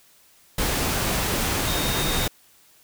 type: tone in noise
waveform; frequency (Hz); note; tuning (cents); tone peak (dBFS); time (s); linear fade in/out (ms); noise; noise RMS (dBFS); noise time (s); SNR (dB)
sine; 3700; A#7; -14; -30; 1.67-2.27; 5; pink; -24; 0.58-2.28; -9
effects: white hiss -56 dBFS RMS until 2.83 s